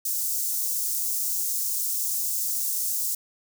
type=high-pass noise; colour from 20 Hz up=white; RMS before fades=-27 dBFS; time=0.05-3.15 s; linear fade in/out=5 ms; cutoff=6000 Hz; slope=24 dB/octave; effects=none